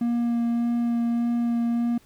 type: tone with vibrato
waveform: triangle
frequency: 235.8 Hz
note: A#3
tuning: 20 cents sharp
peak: -19 dBFS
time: 0.01-1.98 s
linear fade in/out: 5 ms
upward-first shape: sine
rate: 1.7 Hz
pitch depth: 10 cents each way
effects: pink hiss -58 dBFS RMS until 2.05 s